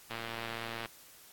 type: click train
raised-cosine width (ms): 0.3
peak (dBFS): -22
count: 87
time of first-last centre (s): 0.11-0.858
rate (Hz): 115
effects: white hiss -56 dBFS RMS until 1.32 s + AAC 64 kbps